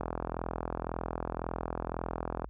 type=click train; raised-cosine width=1 ms; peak=-19 dBFS; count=103; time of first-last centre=0.01-2.444 s; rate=41.9 Hz; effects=added 54 Hz sine -44 dBFS peak until 2.49 s